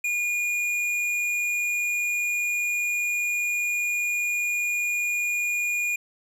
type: tone with hard clipping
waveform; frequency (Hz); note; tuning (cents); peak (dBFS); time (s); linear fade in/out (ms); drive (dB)
triangle; 2435; D#7; -38; -25; 0.04-5.96; 5; 13
effects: none